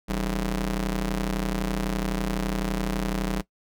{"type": "ring-modulated tone", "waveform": "sawtooth", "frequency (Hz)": 118.3, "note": "A#2", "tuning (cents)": 26, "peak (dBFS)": -18, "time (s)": [0.08, 3.42], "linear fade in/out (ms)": 20, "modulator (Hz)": 75.1, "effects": ["noise-tail reverb RT60 0.1 s tail -19 dB re dry"]}